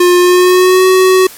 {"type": "tone with pitch glide", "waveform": "square", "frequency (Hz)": [355.9, 373.8], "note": ["F4", "F#4"], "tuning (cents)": [33, 18], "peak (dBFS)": -5, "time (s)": [0, 1.27], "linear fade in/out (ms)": 5, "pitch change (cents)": 85, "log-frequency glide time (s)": [0.19, 0.86], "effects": ["white hiss -33 dBFS RMS until 1.37 s", "MP3 64 kbps"]}